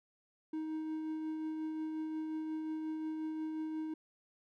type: tone with tremolo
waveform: triangle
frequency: 313.9 Hz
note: D#4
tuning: 15 cents sharp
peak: -33 dBFS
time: 0.53-3.94 s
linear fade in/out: 5 ms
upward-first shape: triangle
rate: 5.6 Hz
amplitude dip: 30%
effects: none